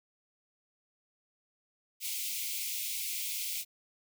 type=high-pass noise; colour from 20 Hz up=white; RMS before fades=-36 dBFS; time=2-3.65 s; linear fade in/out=50 ms; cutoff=2100 Hz; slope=96 dB/octave; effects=none

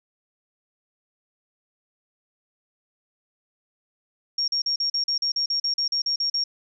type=tone bursts; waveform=sine; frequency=5550 Hz; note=F8; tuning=12 cents flat; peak=-21 dBFS; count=15; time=4.38-6.44 s; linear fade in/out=5 ms; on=100 ms; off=40 ms; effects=none

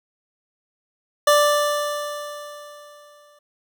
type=tone with exponential decay; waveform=25% pulse; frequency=588 Hz; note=D5; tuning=2 cents sharp; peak=-8 dBFS; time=1.27-3.39 s; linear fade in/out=5 ms; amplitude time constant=460 ms; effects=none

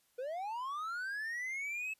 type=linear sweep; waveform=triangle; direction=up; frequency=477.8 to 2617 Hz; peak=-35 dBFS; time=0.18-1.94 s; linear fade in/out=10 ms; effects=white hiss -73 dBFS RMS until 1.99 s + resampled to 32000 Hz

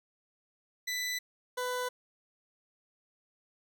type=tone pair in turn; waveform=20% pulse; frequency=1991 / 498.7 Hz; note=B6 / B4; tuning=+14 / +17 cents; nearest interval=2 octaves; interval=2397 cents; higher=first; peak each=-27 dBFS; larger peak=neither; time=0.87-1.19 / 1.57-1.89 s; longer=neither; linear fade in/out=10 ms; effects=none

